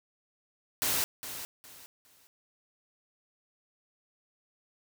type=noise with echo; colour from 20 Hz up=white; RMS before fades=-29 dBFS; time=0.82-1.04 s; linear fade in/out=0 ms; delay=410 ms; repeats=3; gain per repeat=-11 dB; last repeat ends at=2.27 s; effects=none